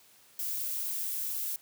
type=noise; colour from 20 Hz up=violet; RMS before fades=-34 dBFS; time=0.39-1.56 s; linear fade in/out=2 ms; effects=white hiss -60 dBFS RMS until 1.61 s + high-pass 80 Hz 12 dB/octave